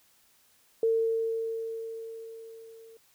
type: tone with level ramp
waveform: sine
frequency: 452.1 Hz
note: A4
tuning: 47 cents sharp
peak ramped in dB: -21 to -49 dBFS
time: 0.83-2.97 s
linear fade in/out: 2 ms
effects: white hiss -64 dBFS RMS until 3.14 s